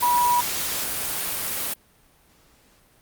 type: tone in noise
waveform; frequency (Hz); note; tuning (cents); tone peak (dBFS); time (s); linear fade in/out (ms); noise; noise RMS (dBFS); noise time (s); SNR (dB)
sine; 971; B5; -30; -17; 0.02-0.41; 10; white; -27; 0-1.74; +7
effects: pink hiss -58 dBFS RMS until 3.01 s + Opus 32 kbps